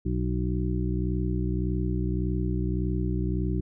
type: harmonic tone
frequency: 61.74 Hz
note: B1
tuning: in tune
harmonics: 1 / 2 / 3 / 5 / 6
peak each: -28 / -30 / -31 / -33 / -36 dBFS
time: 0.05-3.61 s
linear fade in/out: 10 ms
effects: none